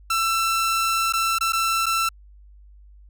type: tone with dropouts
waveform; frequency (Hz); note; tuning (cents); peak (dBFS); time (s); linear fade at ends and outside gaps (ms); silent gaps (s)
sawtooth; 1338; E6; +25; -16; 0.1-2.09; 5; 1.125-1.135 / 1.386-1.408 / 1.523-1.531 / 1.859-1.864
effects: added 50 Hz sine -45 dBFS peak until 3.09 s